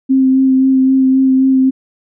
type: tone with vibrato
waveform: sine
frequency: 263.7 Hz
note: C4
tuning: 14 cents sharp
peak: -7 dBFS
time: 0.09-1.71 s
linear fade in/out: 20 ms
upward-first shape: sine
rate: 3.8 Hz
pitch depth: 15 cents each way
effects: none